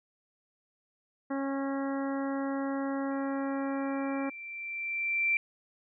harmonic tone, 274 Hz, C#4, 20 cents flat, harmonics 1 / 2 / 3 / 4 / 5 / 6 / 7, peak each -31 / -37 / -41 / -43 / -45 / -47 / -48 dBFS, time 1.3-4.3 s, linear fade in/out 10 ms
sine tone with exponential growth, 2349 Hz, D7, in tune, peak -23 dBFS, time 3.11-5.37 s, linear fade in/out 1 ms, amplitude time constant 490 ms
effects none

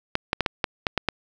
clicks, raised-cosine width 0.3 ms, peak -5 dBFS, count 8, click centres 0.154 / 0.331 / 0.407 / 0.462 / 0.642 / 0.868 / 0.977 / 1.087 s, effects none

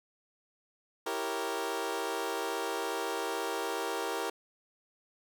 20% pulse chord, E diminished seventh, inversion none, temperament equal, 329.6 / 392 / 466.2 / 554.4 Hz, E4 / G4 / Bb4 / Db5, 0 / 0 / 0 / 0 cents, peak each -35 / -32 / -31 / -37 dBFS, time 1.06-4.3 s, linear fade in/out 5 ms, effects none

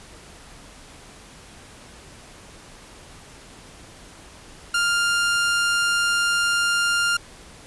sawtooth tone, 1400 Hz, F6, 4 cents sharp, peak -15 dBFS, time 4.74-7.17 s, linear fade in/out 5 ms, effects pink hiss -45 dBFS RMS until 7.66 s + resampled to 24000 Hz

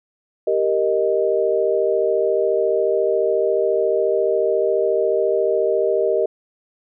sine chord, Eb major, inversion first, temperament equal, 392 / 466.2 / 622.3 Hz, G4 / Bb4 / Eb5, 0 / 0 / 0 cents, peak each -20 dBFS, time 0.47-6.26 s, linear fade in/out 5 ms, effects none

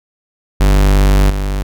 45% pulse tone with level steps, 49 Hz, G1, in tune, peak -7 / -15 dBFS, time 0.6-1.63 s, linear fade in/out 10 ms, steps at 1.3 s, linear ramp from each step 2 ms, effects none

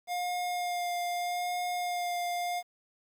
square tone with vibrato, 709 Hz, F5, 26 cents sharp, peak -31 dBFS, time 0.07-2.63 s, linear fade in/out 50 ms, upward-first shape sine, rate 0.8 Hz, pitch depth 14 cents each way, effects 10-bit

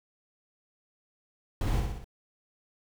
brown noise with echo, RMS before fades -28 dBFS, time 1.61-1.8 s, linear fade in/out 2 ms, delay 61 ms, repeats 4, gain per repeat -4 dB, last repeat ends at 2.044 s, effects none

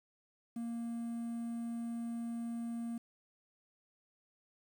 triangle tone with quantisation, 233.1 Hz, A#3, in tune, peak -35 dBFS, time 0.56-2.98 s, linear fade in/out 5 ms, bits 10, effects none

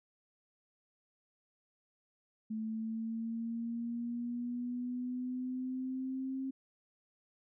sine linear sweep, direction up, 218.3 to 266.8 Hz, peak -35 dBFS, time 2.5-6.51 s, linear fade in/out 10 ms, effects none

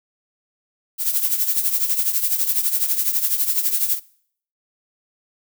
violet noise with tremolo, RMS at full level -17 dBFS, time 0.98-4 s, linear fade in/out 50 ms, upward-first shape triangle, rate 12 Hz, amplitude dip 75%, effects noise-tail reverb RT60 0.6 s tail -22 dB re dry

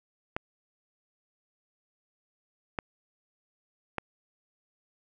clicks, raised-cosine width 0.5 ms, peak -15 dBFS, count 3, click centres 0.365 / 2.788 / 3.983 s, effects none

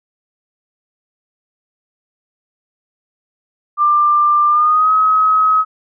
sine tone with pitch glide, 1189 to 1274.3 Hz, D6 to D#6, +21 to +41 cents, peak -9 dBFS, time 3.77-5.65 s, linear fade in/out 50 ms, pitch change +120 cents, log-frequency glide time 4.48-4.92 s, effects none

